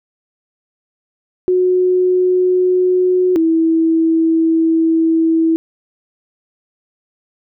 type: tone pair in turn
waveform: sine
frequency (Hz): 365.5 / 325.6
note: F#4 / E4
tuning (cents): -21 / -21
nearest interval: major second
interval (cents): 200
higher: first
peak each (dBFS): -10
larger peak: neither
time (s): 1.48-3.36 / 3.36-5.56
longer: second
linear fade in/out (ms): 0
effects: none